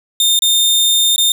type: tone with dropouts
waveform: sawtooth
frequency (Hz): 3632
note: A#7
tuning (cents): -46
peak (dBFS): -7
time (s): 0.2-1.32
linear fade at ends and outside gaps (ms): 2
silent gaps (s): 0.391-0.421 / 1.161-1.18
effects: none